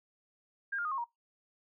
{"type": "tone with pitch steps", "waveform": "sine", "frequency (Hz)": [1609, 1408.8, 1233.6, 1080.1, 945.7], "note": ["G6", "F6", "D#6", "C#6", "A#5"], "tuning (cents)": [45, 15, -15, -45, 25], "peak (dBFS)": -32, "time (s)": [0.72, 1.045], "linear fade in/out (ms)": 10, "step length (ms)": 65, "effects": ["noise-tail reverb RT60 0.2 s tail -24 dB re dry"]}